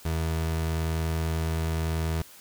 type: tone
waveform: 30% pulse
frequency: 80.9 Hz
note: E2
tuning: 32 cents flat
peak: -23 dBFS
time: 0.05-2.22 s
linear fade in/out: 5 ms
effects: white hiss -50 dBFS RMS until 2.4 s